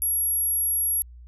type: tone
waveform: sine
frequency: 11270 Hz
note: F9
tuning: 15 cents sharp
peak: -21 dBFS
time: 0.02-1.02 s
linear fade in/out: 0 ms
effects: added 60 Hz sine -42 dBFS peak until 1.27 s